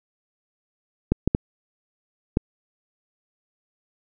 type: clicks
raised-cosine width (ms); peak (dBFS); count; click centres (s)
3; -5; 4; 1.12 / 1.276 / 1.349 / 2.371
effects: none